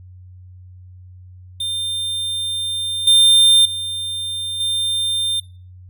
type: tone with level steps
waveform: square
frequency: 3600 Hz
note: A7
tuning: 39 cents sharp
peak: -21 / -9 / -23 / -18 dBFS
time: 1.6-5.4 s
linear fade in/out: 5 ms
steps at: 3.07 / 3.65 / 4.6 s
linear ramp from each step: 5 ms
effects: noise-tail reverb RT60 0.4 s tail -22 dB re dry + added 91 Hz sine -38 dBFS peak until 5.89 s